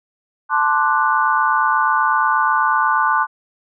sine chord, D dominant seventh, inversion second, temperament equal, 880 / 1046.5 / 1174.7 / 1480 Hz, A5 / C6 / D6 / F#6, 0 / 0 / 0 / 0 cents, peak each -19 dBFS, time 0.49-3.27 s, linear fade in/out 50 ms, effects none

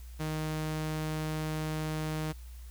sawtooth tone, 155.56 Hz, D#3, in tune, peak -28 dBFS, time 0.19-2.33 s, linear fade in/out 20 ms, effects added 60 Hz sine -43 dBFS peak until 2.7 s + white hiss -59 dBFS RMS until 2.7 s

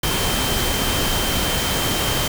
sine tone in noise, 3127 Hz, G7, 5 cents flat, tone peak -27 dBFS, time 0.03-2.28 s, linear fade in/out 5 ms, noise pink, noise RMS -21 dBFS, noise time 0.03-2.28 s, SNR -9 dB, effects none

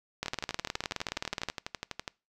two click trains, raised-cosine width 0.2 ms, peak -17 / -14 dBFS, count 23 / 25, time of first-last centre 0.26-2.078 / 0.23-1.487 s, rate 12.1 / 19.1 Hz, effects noise-tail reverb RT60 0.3 s tail -24 dB re dry

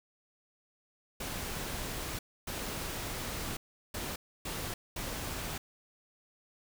pink noise bursts at uneven times, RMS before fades -38 dBFS, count 5, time 1.2-2.19 / 2.47-3.57 / 3.94-4.16 / 4.45-4.74 / 4.96-5.58 s, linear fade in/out 5 ms, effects none

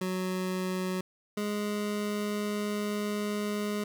25% pulse tone pair in turn, 185.1 / 207.8 Hz, F#3 / G#3, +1 / +1 cents, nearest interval major second, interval 200 cents, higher second, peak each -26 dBFS, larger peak neither, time 0.01-1.01 / 1.37-3.84 s, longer second, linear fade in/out 5 ms, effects none

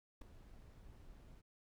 brown noise with ADSR envelope, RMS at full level -44 dBFS, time 0.21-1.42 s, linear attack 7 ms, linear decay 6 ms, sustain -14 dB, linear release 24 ms, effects none

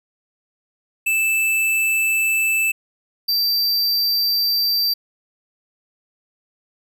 square tone pair in turn, 2637 / 4683 Hz, E7 / D8, 0 / -6 cents, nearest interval minor seventh, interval 994 cents, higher second, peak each -17 dBFS, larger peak neither, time 1.06-2.72 / 3.28-4.94 s, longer neither, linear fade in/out 10 ms, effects none

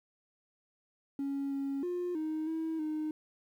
triangle tone with pitch steps, 277.6 / 275.8 / 355.1 / 312.6 / 322 / 308.5 Hz, C#4 / C#4 / F4 / D#4 / E4 / D#4, +3 / -9 / +29 / +8 / -41 / -15 cents, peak -29 dBFS, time 1.19-3.11 s, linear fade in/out 2 ms, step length 320 ms, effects tanh soft clip ceiling -28 dBFS + 11-bit

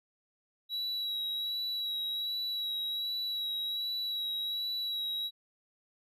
triangle tone with vibrato, 3893 Hz, B7, 26 cents flat, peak -31 dBFS, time 0.69-5.31 s, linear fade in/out 50 ms, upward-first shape sine, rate 1.3 Hz, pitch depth 22 cents each way, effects none

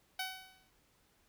10% pulse tone with exponential decay, 754 Hz, F#5, 32 cents sharp, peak -26 dBFS, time 0.19-0.7 s, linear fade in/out 5 ms, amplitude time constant 110 ms, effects pink hiss -71 dBFS RMS until 1.28 s

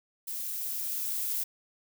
violet noise with level ramp, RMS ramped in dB -36 to -31 dBFS, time 0.27-1.44 s, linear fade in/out 10 ms, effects none

